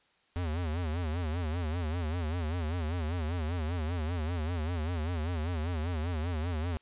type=tone with vibrato; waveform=square; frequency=82.41 Hz; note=E2; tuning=in tune; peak=-31 dBFS; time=0.36-6.77 s; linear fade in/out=0 ms; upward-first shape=sine; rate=5.1 Hz; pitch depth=150 cents each way; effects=white hiss -68 dBFS RMS until 6.81 s + resampled to 8000 Hz